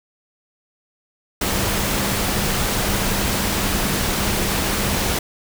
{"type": "tone in noise", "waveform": "sine", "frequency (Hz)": 198, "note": "G3", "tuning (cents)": 18, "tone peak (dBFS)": -29, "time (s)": [1.41, 5.19], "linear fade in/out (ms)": 5, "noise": "pink", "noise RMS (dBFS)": -21, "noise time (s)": [1.41, 5.19], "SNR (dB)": -11, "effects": []}